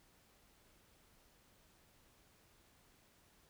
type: silence
effects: pink hiss -69 dBFS RMS until 3.49 s

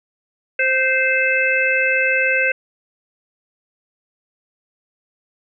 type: harmonic tone with a mistuned harmonic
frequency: 523.3 Hz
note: C5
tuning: in tune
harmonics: 1 / 3 / 4 / 5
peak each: -22 / -19 / -21 / -19 dBFS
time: 0.59-2.52 s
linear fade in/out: 5 ms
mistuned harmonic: 3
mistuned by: -18 cents
effects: none

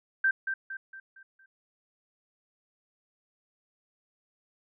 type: tone with echo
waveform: sine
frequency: 1566 Hz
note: G6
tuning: 2 cents flat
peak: -21 dBFS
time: 0.24-0.31 s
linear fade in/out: 5 ms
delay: 230 ms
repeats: 5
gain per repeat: -7 dB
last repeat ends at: 1.46 s
effects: none

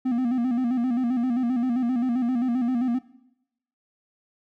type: tone with vibrato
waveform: triangle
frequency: 246.4 Hz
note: B3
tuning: 4 cents flat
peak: -19 dBFS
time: 0.05-2.99 s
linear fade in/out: 10 ms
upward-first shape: square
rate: 7.6 Hz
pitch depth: 79 cents each way
effects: noise-tail reverb RT60 0.8 s tail -17 dB re dry

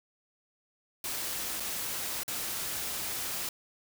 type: noise with dropouts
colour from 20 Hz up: white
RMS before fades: -35 dBFS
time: 1.04-3.49 s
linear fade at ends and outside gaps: 2 ms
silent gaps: 1.599-1.603 / 2.234-2.279 s
effects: none

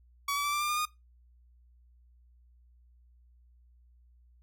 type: tone with pitch steps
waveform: sawtooth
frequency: 1133 / 1148.2 / 1163.5 / 1179.1 / 1194.8 / 1210.8 / 1227 Hz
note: C#6 / D6 / D6 / D6 / D6 / D#6 / D#6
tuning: +37 / -39 / -17 / +7 / +29 / -48 / -25 cents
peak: -25 dBFS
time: 0.28-0.854 s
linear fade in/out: 5 ms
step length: 82 ms
effects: noise-tail reverb RT60 0.2 s tail -19 dB re dry + added 60 Hz sine -58 dBFS peak until 4.42 s

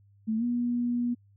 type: tone with pitch glide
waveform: sine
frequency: 220 to 241.3 Hz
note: A3 to B3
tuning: 0 to -40 cents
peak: -25 dBFS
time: 0.27-1.15 s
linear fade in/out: 20 ms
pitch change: +160 cents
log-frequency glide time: 0.37-0.44 s
effects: added 100 Hz sine -57 dBFS peak until 1.36 s

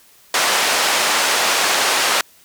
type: band-pass noise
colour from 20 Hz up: pink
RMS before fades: -17 dBFS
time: 0.34-2.21 s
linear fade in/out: 2 ms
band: 690 to 8400 Hz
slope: 12 dB/octave
effects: white hiss -50 dBFS RMS until 2.44 s

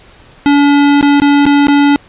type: tone with dropouts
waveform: square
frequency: 285.9 Hz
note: D4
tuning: 46 cents flat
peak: -6 dBFS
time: 0.46-1.96 s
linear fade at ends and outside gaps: 0 ms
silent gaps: 1.011-1.027 / 1.2-1.219 / 1.455-1.464 / 1.67-1.683 s
effects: pink hiss -41 dBFS RMS until 2.08 s + resampled to 8000 Hz

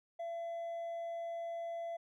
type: tone with hard clipping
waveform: sine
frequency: 675 Hz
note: E5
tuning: 41 cents sharp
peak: -39 dBFS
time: 0.19-1.97 s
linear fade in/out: 10 ms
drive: 2 dB
effects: none

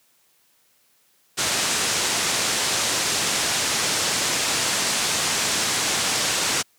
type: low-pass noise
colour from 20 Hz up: white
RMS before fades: -23 dBFS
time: 1.37-6.63 s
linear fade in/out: 20 ms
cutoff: 8300 Hz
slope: 24 dB/octave
effects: white hiss -62 dBFS RMS until 6.78 s + high-pass 100 Hz 12 dB/octave

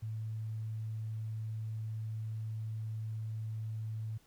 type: tone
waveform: sine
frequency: 110 Hz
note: A2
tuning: in tune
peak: -36 dBFS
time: 0.02-4.18 s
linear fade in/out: 10 ms
effects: pink hiss -67 dBFS RMS until 4.26 s

